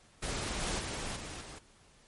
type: noise with level steps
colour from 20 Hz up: pink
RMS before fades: -36 / -34 / -38 / -43 / -47 dBFS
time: 0.22-1.59 s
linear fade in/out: 10 ms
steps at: 0.61 / 0.79 / 1.16 / 1.41 s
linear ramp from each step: 2 ms
effects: pink hiss -62 dBFS RMS until 2.07 s + MP3 48 kbps